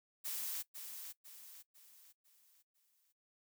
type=noise with echo; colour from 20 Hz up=blue; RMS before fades=-41 dBFS; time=0.24-0.63 s; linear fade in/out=20 ms; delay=500 ms; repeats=5; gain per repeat=-7 dB; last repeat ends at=3.13 s; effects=noise-tail reverb RT60 0.1 s tail -18 dB re dry